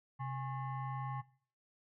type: tone with frequency modulation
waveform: sine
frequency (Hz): 131.1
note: C3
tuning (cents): +4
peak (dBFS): -37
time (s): 0.19-1.22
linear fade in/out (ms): 20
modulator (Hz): 956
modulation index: 0.88
effects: noise-tail reverb RT60 0.5 s tail -20 dB re dry